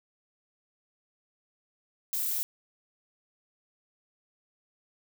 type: noise with amplitude modulation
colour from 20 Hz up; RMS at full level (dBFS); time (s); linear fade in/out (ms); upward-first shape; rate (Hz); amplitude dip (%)
violet; -28; 2.13-2.43; 0; sine; 221; 55
effects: none